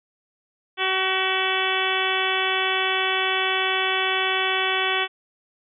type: harmonic tone with a mistuned harmonic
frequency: 378.7 Hz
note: F#4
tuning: 40 cents sharp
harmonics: 1 / 2 / 3 / 4 / 5 / 6 / 7 / 8 / 9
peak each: -29 / -29 / -29 / -29 / -29 / -29 / -29 / -29 / -29 dBFS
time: 0.77-5.08 s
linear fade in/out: 50 ms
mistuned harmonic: 3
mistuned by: -17 cents
effects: none